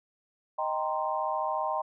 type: chord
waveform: sine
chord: C minor seventh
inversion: first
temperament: equal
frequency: 622.3 / 784 / 932.3 / 1046.5 Hz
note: Eb5 / G5 / Bb5 / C6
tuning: 0 / 0 / 0 / 0 cents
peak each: -33 dBFS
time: 0.58-1.82 s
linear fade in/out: 10 ms
effects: none